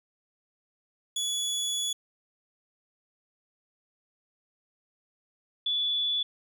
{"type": "tone pair in turn", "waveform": ["25% pulse", "sine"], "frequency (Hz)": [3405, 3447], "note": ["G#7", "A7"], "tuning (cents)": [42, -36], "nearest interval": "unison", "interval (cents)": 22, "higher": "second", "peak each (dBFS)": [-24, -25], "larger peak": "first", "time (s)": [[1.16, 1.93], [5.66, 6.23]], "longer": "first", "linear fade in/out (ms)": 5, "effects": []}